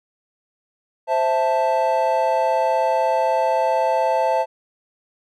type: chord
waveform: triangle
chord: A minor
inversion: first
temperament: equal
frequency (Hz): 523.3 / 659.3 / 880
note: C5 / E5 / A5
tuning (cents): 0 / 0 / 0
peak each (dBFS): -20 / -19 / -18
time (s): 1.07-4.46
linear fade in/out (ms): 50
effects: none